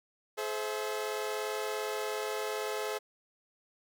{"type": "chord", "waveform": "sawtooth", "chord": "Ab augmented", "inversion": "none", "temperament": "equal with one note detuned", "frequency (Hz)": [426, 523.3, 659.3], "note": ["Ab4", "C5", "E5"], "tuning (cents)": [44, 0, 0], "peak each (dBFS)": [-31, -35, -37], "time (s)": [0.37, 2.99], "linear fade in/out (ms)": 20, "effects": []}